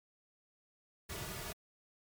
pink noise with comb filter, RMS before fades -43 dBFS, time 1.09-1.53 s, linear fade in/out 10 ms, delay 3.8 ms, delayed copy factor -0.95, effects MP3 96 kbps

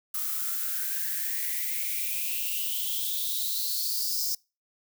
violet noise with high-pass filter sweep, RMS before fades -30 dBFS, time 0.14-4.35 s, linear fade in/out 5 ms, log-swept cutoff 1200 to 5300 Hz, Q 8.1, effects noise-tail reverb RT60 0.3 s tail -26 dB re dry

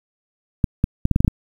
clicks, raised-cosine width 5 ms, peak -3 dBFS, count 8, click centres 0.642 / 0.841 / 1.054 / 1.113 / 1.161 / 1.205 / 1.247 / 1.279 s, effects 7-bit

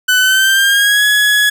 30% pulse tone with pitch glide, 1501 to 1684.8 Hz, F#6 to G#6, +24 to +24 cents, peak -6 dBFS, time 0.08-1.5 s, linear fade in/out 10 ms, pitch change +200 cents, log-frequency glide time 0.18-1.05 s, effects 8-bit

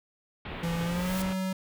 pink low-pass noise, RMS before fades -38 dBFS, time 0.45-1.33 s, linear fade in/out 2 ms, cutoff 3600 Hz, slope 48 dB/octave
white noise with exponential growth, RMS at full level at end -37 dBFS, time 0.48-1.22 s, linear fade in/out 2 ms, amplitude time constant 160 ms
square tone with pitch glide, 168.8 to 188.38 Hz, E3 to F#3, +41 to +31 cents, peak -29 dBFS, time 0.63-1.53 s, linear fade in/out 5 ms, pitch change +190 cents, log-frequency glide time 0.83-1.17 s
effects none

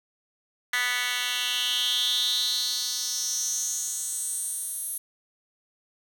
10% pulse tone with high-pass filter sweep, 246.9 Hz, B3, in tune, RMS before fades -28 dBFS, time 0.73-4.98 s, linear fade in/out 5 ms, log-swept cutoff 2000 to 11000 Hz, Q 5.1, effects none

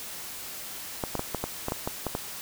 clicks, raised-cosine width 1 ms, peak -14 dBFS, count 10, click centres 1.038 / 1.153 / 1.194 / 1.347 / 1.44 / 1.684 / 1.721 / 1.875 / 2.067 / 2.151 s, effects white hiss -39 dBFS RMS until 2.41 s

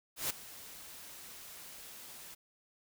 white noise with ADSR envelope, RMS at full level -33 dBFS, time 0.16-2.35 s, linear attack 140 ms, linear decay 9 ms, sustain -17 dB, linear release 14 ms, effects none

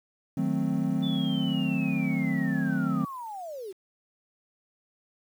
triangle chord, D# diminished seventh, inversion none, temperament equal with one note detuned, 155.56 / 184.36 / 220 / 261.6 Hz, D#3 / F#3 / A3 / C4, 0 / -6 / 0 / 0 cents, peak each -29 / -28 / -29 / -27 dBFS, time 0.37-3.05 s, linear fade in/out 5 ms
sine linear sweep, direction down, 3519 to 355.8 Hz, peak -35 dBFS, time 1.02-3.73 s, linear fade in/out 20 ms
effects 9-bit

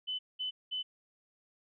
sine tone bursts, 3019 Hz, F#7, 34 cents sharp, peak -33 dBFS, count 3, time 0.07-0.83 s, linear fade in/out 20 ms, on 120 ms, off 200 ms, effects none

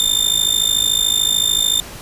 sawtooth tone with amplitude modulation, 3600 Hz, A7, 39 cents sharp, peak -7 dBFS, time 0-1.8 s, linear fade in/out 0 ms, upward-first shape sine, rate 53.6 Hz, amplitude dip 90%, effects pink hiss -34 dBFS RMS until 2.01 s + resampled to 32000 Hz

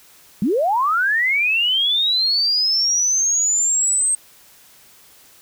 sine linear sweep, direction up, 174.61 to 8400 Hz, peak -15 dBFS, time 0.42-4.15 s, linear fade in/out 2 ms, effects white hiss -49 dBFS RMS until 5.41 s

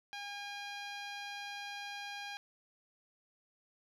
10% pulse tone with low-pass filter, 811 Hz, G#5, 41 cents flat, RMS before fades -44 dBFS, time 0.13-2.37 s, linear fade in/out 0 ms, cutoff 6200 Hz, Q 0.53, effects none

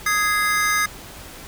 square chord, Ab major, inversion second, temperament just, 1245.9 / 1661.2 / 2077 Hz, Eb6 / Ab6 / C7, +2 / 0 / -13 cents, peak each -23 dBFS, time 0.06-0.86 s, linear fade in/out 5 ms, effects pink hiss -39 dBFS RMS until 1.47 s

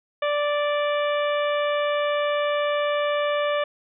harmonic tone, 586 Hz, D5, 4 cents flat, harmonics 1 / 2 / 3 / 4 / 5 / 6, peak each -22 / -28 / -32 / -34 / -36 / -38 dBFS, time 0.22-3.64 s, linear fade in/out 5 ms, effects none

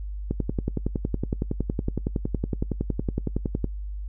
click train, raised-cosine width 3 ms, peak -12 dBFS, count 37, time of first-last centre 0.31-3.643 s, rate 10.8 Hz, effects noise-tail reverb RT60 0.1 s tail -22 dB re dry + added 50 Hz sine -30 dBFS peak until 4.08 s

